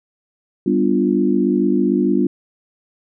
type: chord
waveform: sine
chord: G dominant seventh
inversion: none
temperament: equal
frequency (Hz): 196 / 246.9 / 293.7 / 349.2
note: G3 / B3 / D4 / F4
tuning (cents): 0 / 0 / 0 / 0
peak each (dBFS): -19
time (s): 0.66-2.27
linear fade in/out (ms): 5
effects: none